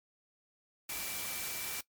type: tone in noise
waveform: sine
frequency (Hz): 2333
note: D7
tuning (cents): -12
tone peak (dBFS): -47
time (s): 0.89-1.81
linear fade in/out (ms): 5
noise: white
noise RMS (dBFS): -39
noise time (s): 0.89-1.81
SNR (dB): -11
effects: noise-tail reverb RT60 0.1 s tail -20 dB re dry + MP3 96 kbps